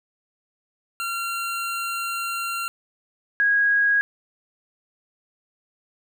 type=tone pair in turn; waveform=25% pulse / sine; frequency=1375 / 1647.3 Hz; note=F6 / G#6; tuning=-27 / -15 cents; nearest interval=minor third; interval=312 cents; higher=second; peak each=-22 / -16 dBFS; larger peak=second; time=1-2.68 / 3.4-4.01 s; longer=first; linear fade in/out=0 ms; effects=none